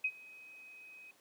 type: tone with ADSR envelope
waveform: sine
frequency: 2525 Hz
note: D#7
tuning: 25 cents sharp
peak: -28 dBFS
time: 0.04-1.11 s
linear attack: 7 ms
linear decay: 59 ms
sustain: -23 dB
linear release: 3 ms
effects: pink hiss -66 dBFS RMS until 1.2 s + high-pass 300 Hz 12 dB/octave